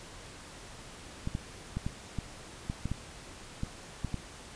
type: clicks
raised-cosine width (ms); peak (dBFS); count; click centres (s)
5; -20; 11; 1.274 / 1.351 / 1.77 / 1.865 / 2.187 / 2.699 / 2.856 / 2.916 / 3.634 / 4.047 / 4.143
effects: pink hiss -48 dBFS RMS until 4.55 s + resampled to 22050 Hz